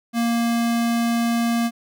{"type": "tone", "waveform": "square", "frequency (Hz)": 233.5, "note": "A#3", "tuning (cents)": 3, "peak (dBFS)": -19, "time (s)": [0.13, 1.71], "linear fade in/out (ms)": 50, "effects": []}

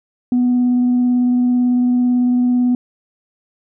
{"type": "tone with vibrato", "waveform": "sine", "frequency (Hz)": 246.9, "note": "B3", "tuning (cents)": 0, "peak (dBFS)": -10, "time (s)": [0.32, 2.75], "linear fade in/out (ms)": 2, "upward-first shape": "sine", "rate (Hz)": 18, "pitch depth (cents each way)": 9, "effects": ["tanh soft clip ceiling -9 dBFS"]}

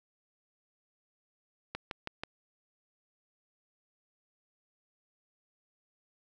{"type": "click train", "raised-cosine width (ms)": 0.3, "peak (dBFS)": -20, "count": 4, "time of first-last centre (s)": [1.75, 2.235], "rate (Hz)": 6.18, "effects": []}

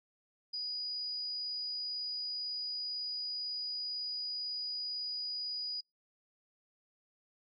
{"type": "tone", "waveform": "sine", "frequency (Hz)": 4919, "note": "D#8", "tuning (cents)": -21, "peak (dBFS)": -35, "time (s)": [0.53, 5.81], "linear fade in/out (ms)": 10, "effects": ["noise-tail reverb RT60 0.2 s tail -26 dB re dry", "MP3 96 kbps"]}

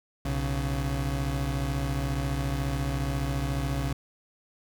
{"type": "tone pair together", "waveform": "30% pulse", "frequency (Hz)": [62.11, 138.59], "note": ["B1", "C#3"], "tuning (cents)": [10, 0], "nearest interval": "octave + major second", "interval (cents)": 1390, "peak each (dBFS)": -27, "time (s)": [0.25, 3.93], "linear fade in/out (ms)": 5, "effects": []}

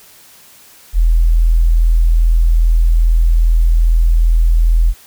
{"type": "tone", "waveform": "sine", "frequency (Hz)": 41.23, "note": "E1", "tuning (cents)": 1, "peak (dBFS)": -7, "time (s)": [0.93, 4.94], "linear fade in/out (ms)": 50, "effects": ["white hiss -43 dBFS RMS until 5.06 s"]}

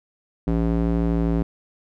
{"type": "tone with band-pass filter", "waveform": "square", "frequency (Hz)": 56.3, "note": "A1", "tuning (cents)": 40, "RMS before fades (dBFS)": -21, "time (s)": [0.47, 1.43], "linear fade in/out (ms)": 5, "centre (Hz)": 250, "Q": 1.1, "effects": []}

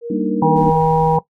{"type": "tone with vibrato", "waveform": "sine", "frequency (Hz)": 466.2, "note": "A#4", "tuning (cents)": 0, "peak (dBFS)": -23, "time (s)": [0.01, 0.8], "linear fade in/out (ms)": 50, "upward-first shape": "square", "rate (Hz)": 3.4, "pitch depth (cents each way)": 14}
{"type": "chord", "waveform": "sine", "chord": "Eb major seventh", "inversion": "first", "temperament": "equal", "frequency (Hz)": [196, 233.1, 293.7, 311.1], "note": ["G3", "Bb3", "D4", "Eb4"], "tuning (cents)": [0, 0, 0, 0], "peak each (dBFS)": -22, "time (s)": [0.1, 0.7], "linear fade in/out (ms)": 5}
{"type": "harmonic tone", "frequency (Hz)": 159.7, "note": "D#3", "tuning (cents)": 45, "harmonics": [1, 3, 5, 6], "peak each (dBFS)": [-17, -17, -17, -17], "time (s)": [0.42, 1.19], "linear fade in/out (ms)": 5}
{"type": "noise", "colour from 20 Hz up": "brown", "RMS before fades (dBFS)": -32, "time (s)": [0.55, 1.18], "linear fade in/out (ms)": 20}
{"effects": ["noise-tail reverb RT60 0.1 s tail -17 dB re dry"]}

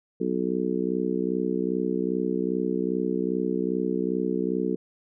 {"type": "harmonic tone", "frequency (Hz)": 62.5, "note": "B1", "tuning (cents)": 21, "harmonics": [3, 4, 5, 6, 7], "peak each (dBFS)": [-30, -30, -30, -30, -30], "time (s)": [0.2, 4.76], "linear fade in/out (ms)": 10, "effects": []}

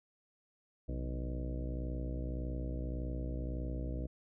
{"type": "harmonic tone with a mistuned harmonic", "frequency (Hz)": 61.74, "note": "B1", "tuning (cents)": 0, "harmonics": [1, 2, 3, 4, 5, 6, 7, 8, 9, 10], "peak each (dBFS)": [-37, -43, -50, -47, -46, -54, -57, -50, -57, -52], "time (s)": [0.88, 4.07], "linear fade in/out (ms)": 10, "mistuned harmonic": 2, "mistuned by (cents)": 120, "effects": []}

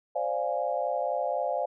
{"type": "chord", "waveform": "sine", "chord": "D half-diminished seventh", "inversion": "third", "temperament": "equal", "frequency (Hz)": [523.3, 587.3, 698.5, 830.6], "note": ["C5", "D5", "F5", "Ab5"], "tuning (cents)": [0, 0, 0, 0], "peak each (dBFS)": [-32, -31, -31, -34], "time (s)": [0.15, 1.66], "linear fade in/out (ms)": 10, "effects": []}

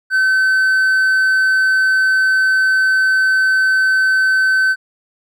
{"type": "tone", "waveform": "triangle", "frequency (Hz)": 1530, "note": "G6", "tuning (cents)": -42, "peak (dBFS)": -9, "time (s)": [0.1, 4.76], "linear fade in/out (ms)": 50, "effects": []}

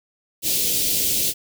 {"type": "band-stop noise", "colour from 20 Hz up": "white", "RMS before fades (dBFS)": -21, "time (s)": [0.42, 1.34], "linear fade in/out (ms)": 50, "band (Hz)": [500, 2800], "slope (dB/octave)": 24, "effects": []}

